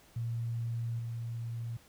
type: tone with level steps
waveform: sine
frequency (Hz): 116.54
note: A#2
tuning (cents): 0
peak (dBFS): -32 / -35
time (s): 0.16-1.77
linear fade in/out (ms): 5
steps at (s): 0.99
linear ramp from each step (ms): 5
effects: pink hiss -61 dBFS RMS until 1.88 s